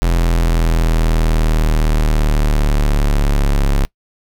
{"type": "linear sweep", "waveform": "45% pulse", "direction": "down", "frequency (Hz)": [42.54, 34.46], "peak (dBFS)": -11, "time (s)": [0.02, 3.85], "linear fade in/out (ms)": 0, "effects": ["noise-tail reverb RT60 0.1 s tail -23 dB re dry"]}